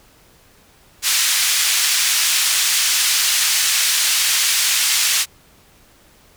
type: band-pass noise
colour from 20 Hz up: white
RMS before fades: -17 dBFS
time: 1.02-5.26 s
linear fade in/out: 50 ms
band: 1900 to 8100 Hz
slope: 12 dB/octave
effects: pink hiss -51 dBFS RMS until 6.36 s